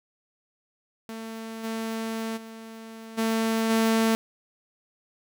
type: tone with level steps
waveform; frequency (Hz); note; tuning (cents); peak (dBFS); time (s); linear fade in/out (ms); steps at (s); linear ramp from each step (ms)
sawtooth; 224.1; A3; +32; -31 / -25 / -36 / -19 / -16; 1.09-4.15; 0; 1.63 / 2.36 / 3.17 / 3.69; 20
effects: none